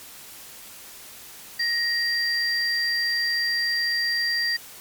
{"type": "tone pair together", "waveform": "sine", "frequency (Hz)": [1878, 4732], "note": ["A#6", "D8"], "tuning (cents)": [12, 12], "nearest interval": "octave + major third", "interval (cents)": 1600, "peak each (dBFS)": -24, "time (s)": [1.59, 4.57], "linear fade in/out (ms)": 10, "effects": ["white hiss -43 dBFS RMS until 4.8 s", "MP3 96 kbps"]}